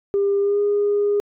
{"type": "tone with pitch glide", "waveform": "sine", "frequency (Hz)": [399.8, 409.9], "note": ["G4", "G#4"], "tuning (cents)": [34, -23], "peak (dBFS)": -15, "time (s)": [0.14, 1.2], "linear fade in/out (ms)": 0, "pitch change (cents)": 43, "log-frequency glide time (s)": [0.4, 0.6], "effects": ["tanh soft clip ceiling -12 dBFS"]}